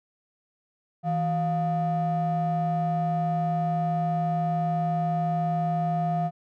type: ring-modulated tone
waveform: triangle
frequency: 270.7 Hz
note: C#4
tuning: 41 cents flat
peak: -18 dBFS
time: 1.03-6.31 s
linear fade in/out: 50 ms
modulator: 433 Hz
effects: none